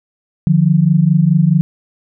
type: tone pair together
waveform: sine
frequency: 151.2 / 175.9 Hz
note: D#3 / F3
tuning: -49 / +13 cents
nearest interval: minor third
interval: 262 cents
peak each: -11 dBFS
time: 0.47-1.61 s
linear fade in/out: 0 ms
effects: none